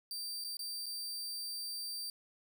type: tone with dropouts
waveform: sawtooth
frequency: 4680 Hz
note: D8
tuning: 7 cents flat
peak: -36 dBFS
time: 0.11-2.1 s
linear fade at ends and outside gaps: 1 ms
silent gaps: 0.44-0.446 / 0.569-0.592 / 0.859-0.864 s
effects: none